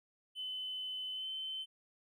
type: tone with pitch glide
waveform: triangle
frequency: 3031 to 3072 Hz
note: F#7 to G7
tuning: +41 to -36 cents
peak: -35 dBFS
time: 0.35-1.66 s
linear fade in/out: 50 ms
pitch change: +23 cents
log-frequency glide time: 1.13-1.28 s
effects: tanh soft clip ceiling -36 dBFS